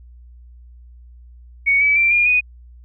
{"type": "tone with pitch steps", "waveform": "sine", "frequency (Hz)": [2231, 2291, 2353, 2416, 2481], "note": ["C#7", "D7", "D7", "D7", "D#7"], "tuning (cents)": [11, -44, 3, 48, -6], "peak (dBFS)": -12, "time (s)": [1.66, 2.41], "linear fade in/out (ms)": 20, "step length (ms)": 150, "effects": ["added 60 Hz sine -40 dBFS peak until 2.84 s"]}